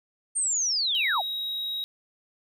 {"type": "linear sweep", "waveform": "sine", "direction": "down", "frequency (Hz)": [8870, 598], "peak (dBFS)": -23, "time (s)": [0.35, 1.22], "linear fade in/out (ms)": 20}
{"type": "tone", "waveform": "triangle", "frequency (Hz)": 3812, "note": "A#7", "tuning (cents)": 38, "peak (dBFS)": -27, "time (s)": [0.95, 1.84], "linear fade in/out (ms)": 0}
{"effects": []}